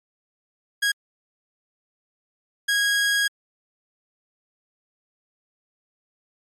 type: tone bursts at uneven times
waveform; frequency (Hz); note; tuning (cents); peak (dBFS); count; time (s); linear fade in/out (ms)
sawtooth; 1645; G#6; -17; -15; 2; 0.82-0.92 / 2.68-3.28; 10
effects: low-pass 11000 Hz 12 dB/octave + MP3 96 kbps